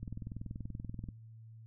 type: click train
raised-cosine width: 5 ms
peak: -29 dBFS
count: 23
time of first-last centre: 0.03-1.088 s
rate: 20.8 Hz
effects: noise-tail reverb RT60 0.9 s tail -26 dB re dry + added 112 Hz sine -50 dBFS peak until 1.66 s